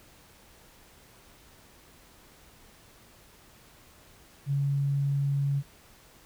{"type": "tone", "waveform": "sine", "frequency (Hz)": 140.2, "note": "C#3", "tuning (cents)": 20, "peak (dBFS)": -24, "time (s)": [4.46, 5.63], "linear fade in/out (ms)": 50, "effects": ["pink hiss -56 dBFS RMS until 6.25 s"]}